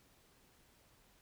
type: silence
effects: pink hiss -68 dBFS RMS until 1.21 s